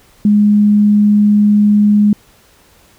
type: tone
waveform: sine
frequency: 207.7 Hz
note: G#3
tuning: in tune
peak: -6 dBFS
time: 0.25-2.13 s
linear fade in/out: 2 ms
effects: pink hiss -48 dBFS RMS until 2.98 s